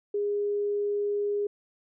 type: tone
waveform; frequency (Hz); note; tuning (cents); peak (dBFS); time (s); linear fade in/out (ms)
sine; 410; G#4; -22; -25; 0.14-1.47; 5
effects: none